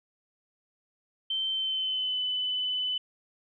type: tone with pitch glide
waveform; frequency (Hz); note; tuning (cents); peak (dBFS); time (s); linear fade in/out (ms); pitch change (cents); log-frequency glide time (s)
sine; 3106 to 3007; G7 to F#7; -17 to +27; -27; 1.3-2.98; 5; -56; 1.5-2.21
effects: none